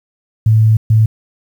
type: tone bursts at uneven times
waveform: sine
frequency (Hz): 110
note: A2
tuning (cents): 0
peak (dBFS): -6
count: 2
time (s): 0.46-0.77 / 0.9-1.06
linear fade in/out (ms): 5
effects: 7-bit